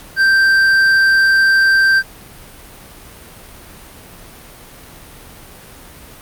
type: tone with hard clipping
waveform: triangle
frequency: 1568 Hz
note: G6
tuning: in tune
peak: -10 dBFS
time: 0.16-2.03 s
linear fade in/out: 50 ms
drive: 9 dB
effects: pink hiss -38 dBFS RMS until 6.21 s + Opus 48 kbps